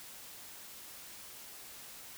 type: silence
effects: white hiss -50 dBFS RMS until 2.17 s